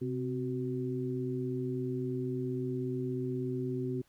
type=tone cluster; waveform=sine; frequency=129.9 / 258.3 / 374.7 Hz; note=C3 / C4 / F#4; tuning=-12 / -22 / +22 cents; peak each=-36 / -36 / -36 dBFS; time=0.01-4.02 s; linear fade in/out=10 ms; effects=pink hiss -69 dBFS RMS until 4.08 s